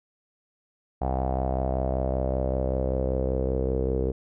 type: tone with low-pass filter sweep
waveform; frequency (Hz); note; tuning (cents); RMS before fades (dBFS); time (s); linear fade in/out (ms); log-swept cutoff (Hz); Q
sawtooth; 65.2; C2; -5; -26; 1.01-4.12; 10; 750 to 440; 5.9
effects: none